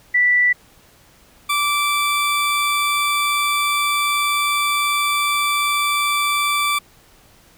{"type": "tone pair in turn", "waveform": ["sine", "20% pulse"], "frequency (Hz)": [1968, 1165.8], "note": ["B6", "D6"], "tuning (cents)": [-7, -13], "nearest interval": "major sixth", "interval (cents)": 906, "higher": "first", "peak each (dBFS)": -12, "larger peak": "neither", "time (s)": [[0.14, 0.53], [1.49, 6.79]], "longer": "second", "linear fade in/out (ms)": 10, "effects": ["pink hiss -51 dBFS RMS until 7.57 s"]}